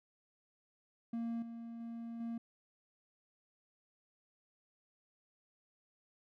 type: tone with level steps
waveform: triangle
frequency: 231.5 Hz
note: A#3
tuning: 12 cents flat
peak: -34 / -42 / -40 / -36 dBFS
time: 1.13-2.38 s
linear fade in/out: 5 ms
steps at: 1.42 / 1.8 / 2.2 s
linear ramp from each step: 5 ms
effects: none